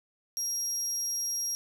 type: tone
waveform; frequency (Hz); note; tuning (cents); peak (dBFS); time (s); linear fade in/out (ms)
35% pulse; 5630; F8; +13; -27; 0.37-1.55; 0
effects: none